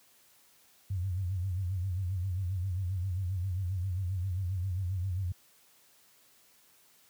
sine tone with vibrato, 92.5 Hz, F#2, in tune, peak -29 dBFS, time 0.9-5.32 s, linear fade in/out 5 ms, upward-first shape sine, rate 7.5 Hz, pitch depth 110 cents each way, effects white hiss -63 dBFS RMS until 7.09 s + high-pass 60 Hz 12 dB/octave

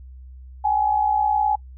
sine tone pair together, 784 / 843.5 Hz, G5 / G#5, 0 / +27 cents, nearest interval minor second, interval 127 cents, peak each -23 / -18 dBFS, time 0.64-1.56 s, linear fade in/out 10 ms, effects noise-tail reverb RT60 0.1 s tail -25 dB re dry + added 64 Hz sine -38 dBFS peak until 1.77 s

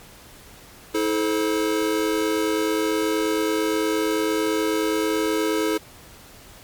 square tone cluster, 322.3 / 432.1 / 521 Hz, E4 / A4 / C5, -39 / -31 / -7 cents, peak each -24 / -24 / -31 dBFS, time 0.94-5.78 s, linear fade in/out 10 ms, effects pink hiss -46 dBFS RMS until 6.63 s + MP3 96 kbps

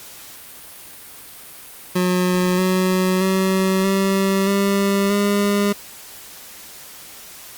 25% pulse tone with pitch steps, 181.3 / 185.43 / 189.66 / 193.98 / 198.4 / 202.9 Hz, F#3 / F#3 / F#3 / G3 / G3 / G#3, -35 / +4 / +43 / -18 / +21 / -40 cents, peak -12 dBFS, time 1.95-5.73 s, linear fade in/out 10 ms, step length 630 ms, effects white hiss -39 dBFS RMS until 7.57 s + Opus 48 kbps

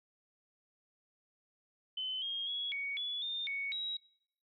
sine tone with pitch steps, 3044 / 3242 / 3348 / 2238 / 3417 / 3623 / 2225 / 3843 Hz, F#7 / G#7 / G#7 / C#7 / G#7 / A7 / C#7 / B7, +48 / -42 / +13 / +16 / +49 / +50 / +6 / -48 cents, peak -35 dBFS, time 1.97-3.97 s, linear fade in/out 5 ms, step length 250 ms, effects noise-tail reverb RT60 0.7 s tail -23 dB re dry

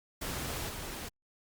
pink noise with level steps, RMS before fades -37 / -41 dBFS, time 0.21-1.09 s, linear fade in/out 10 ms, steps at 0.68 s, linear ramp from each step 20 ms, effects Opus 48 kbps

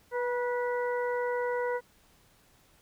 harmonic tone with a mistuned harmonic, 490 Hz, B4, 14 cents flat, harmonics 1 / 2 / 3 / 4, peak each -29 / -35 / -39 / -41 dBFS, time 0.11-1.81 s, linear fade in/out 50 ms, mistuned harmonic 2, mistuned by -23 cents, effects pink hiss -63 dBFS RMS until 2.81 s

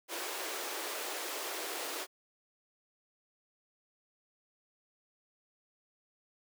pink high-pass noise, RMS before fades -39 dBFS, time 0.08-2.07 s, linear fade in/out 50 ms, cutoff 330 Hz, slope 48 dB/octave, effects none

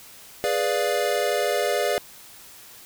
square chord, G# diminished seventh, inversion none, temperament equal, 415.3 / 493.9 / 587.3 / 698.5 Hz, G#4 / B4 / D5 / F5, 0 / 0 / 0 / 0 cents, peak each -28 / -28 / -26 / -29 dBFS, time 0.44-1.98 s, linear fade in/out 0 ms, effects white hiss -46 dBFS RMS until 2.85 s

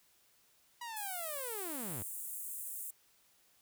sawtooth linear sweep, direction down, 975 to 81.4 Hz, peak -38 dBFS, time 0.81-2.03 s, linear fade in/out 5 ms
pink high-pass noise, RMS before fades -43 dBFS, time 0.96-2.91 s, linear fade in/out 10 ms, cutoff 8000 Hz, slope 48 dB/octave
effects white hiss -69 dBFS RMS until 3.61 s

